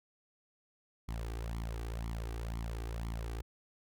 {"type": "tone with flanger", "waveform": "sawtooth", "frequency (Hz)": 56.6, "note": "A1", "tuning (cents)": 50, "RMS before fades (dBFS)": -39, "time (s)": [1.08, 3.42], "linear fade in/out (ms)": 10, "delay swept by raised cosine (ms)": [0.91, 2.61], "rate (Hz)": 2, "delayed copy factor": 0.75, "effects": []}